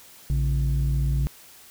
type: tone pair together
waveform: sine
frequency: 58.19 / 138.4 Hz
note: A#1 / C#3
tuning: -2 / -2 cents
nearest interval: octave + minor third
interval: 1500 cents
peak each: -20 / -22 dBFS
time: 0.3-1.27 s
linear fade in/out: 0 ms
effects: tanh soft clip ceiling -17 dBFS + white hiss -49 dBFS RMS until 1.7 s